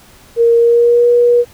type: tone with pitch glide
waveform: sine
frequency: 466.2 to 481 Hz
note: A#4 to B4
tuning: 0 to -46 cents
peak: -6 dBFS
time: 0.36-1.45 s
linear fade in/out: 50 ms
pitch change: +54 cents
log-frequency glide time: 0.56-1.09 s
effects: pink hiss -43 dBFS RMS until 1.53 s